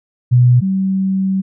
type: tone pair in turn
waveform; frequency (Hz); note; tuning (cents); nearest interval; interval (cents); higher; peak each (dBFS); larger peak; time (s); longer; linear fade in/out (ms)
sine; 123.47 / 191.42; B2 / G3; 0 / -41; minor sixth; 759; second; -6 / -13; first; 0.31-0.61 / 0.61-1.42; second; 20
effects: none